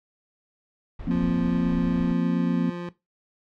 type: noise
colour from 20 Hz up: brown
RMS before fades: -36 dBFS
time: 0.99-2.13 s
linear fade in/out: 5 ms
type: chord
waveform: sine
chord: F suspended fourth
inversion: none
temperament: equal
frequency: 174.61 / 233.1 / 261.6 Hz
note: F3 / Bb3 / C4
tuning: 0 / 0 / 0 cents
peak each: -26 dBFS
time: 1.07-2.7 s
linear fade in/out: 5 ms
type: tone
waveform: 25% pulse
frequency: 174.61 Hz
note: F3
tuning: in tune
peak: -27 dBFS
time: 1.11-2.89 s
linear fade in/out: 0 ms
effects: noise-tail reverb RT60 0.2 s tail -17 dB re dry + low-pass 3000 Hz 12 dB/octave